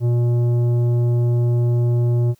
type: tone with tanh clipping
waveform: sine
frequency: 120 Hz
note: B2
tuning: 49 cents flat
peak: -16 dBFS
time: 0-2.35 s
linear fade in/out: 50 ms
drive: 10 dB
effects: white hiss -60 dBFS RMS until 2.39 s